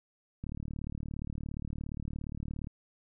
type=click train; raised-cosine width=5 ms; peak=-26 dBFS; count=84; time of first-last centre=0.44-2.671 s; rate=37.2 Hz; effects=none